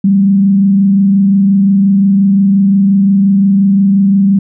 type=tone with frequency modulation; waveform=sine; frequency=196.6 Hz; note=G3; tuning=5 cents sharp; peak=-5 dBFS; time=0.04-4.39 s; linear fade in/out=5 ms; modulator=25.7 Hz; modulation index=0.34; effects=none